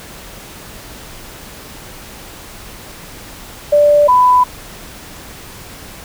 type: tone pair in turn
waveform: sine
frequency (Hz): 587 / 997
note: D5 / B5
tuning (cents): -1 / +16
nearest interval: major sixth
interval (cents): 917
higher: second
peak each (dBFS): -6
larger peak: neither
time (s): 3.72-4.08 / 4.08-4.44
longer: neither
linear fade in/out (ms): 10
effects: pink hiss -34 dBFS RMS until 6.04 s